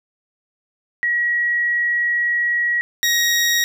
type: tone pair in turn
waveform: sine / 20% pulse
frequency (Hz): 1912 / 1887.9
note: A#6 / A#6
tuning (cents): +43 / +21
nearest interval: unison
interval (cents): 22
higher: first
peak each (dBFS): -16 / -10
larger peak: second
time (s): 1.03-2.81 / 3.03-3.64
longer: first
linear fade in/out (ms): 0
effects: none